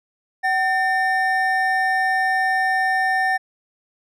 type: tone pair together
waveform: triangle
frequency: 757.2 / 1800 Hz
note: F#5 / A6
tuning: +40 / +39 cents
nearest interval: octave + minor third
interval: 1499 cents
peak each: -18 dBFS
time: 0.43-3.38 s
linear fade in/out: 20 ms
effects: none